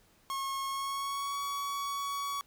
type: tone with pitch glide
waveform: 45% pulse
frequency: 1087 to 1125.3 Hz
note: C#6 to C#6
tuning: -34 to +26 cents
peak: -33 dBFS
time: 0.3-2.41 s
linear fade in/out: 0 ms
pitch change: +60 cents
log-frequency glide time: 0.66-1.38 s
effects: pink hiss -65 dBFS RMS until 2.46 s